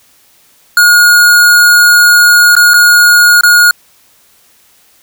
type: tone with dropouts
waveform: square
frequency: 1437 Hz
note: F6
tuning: 49 cents sharp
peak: -3 dBFS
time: 0.77-3.71 s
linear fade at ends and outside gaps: 2 ms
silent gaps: 2.553-2.565 / 2.736-2.74 / 3.41-3.434 s
effects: white hiss -47 dBFS RMS until 5.02 s